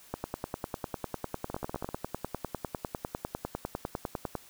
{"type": "two click trains", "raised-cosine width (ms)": 1, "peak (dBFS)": [-22, -18], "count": [7, 43], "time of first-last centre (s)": [[1.5, 1.89], [0.14, 4.353]], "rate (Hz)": [15.4, 9.97], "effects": ["white hiss -55 dBFS RMS until 4.49 s"]}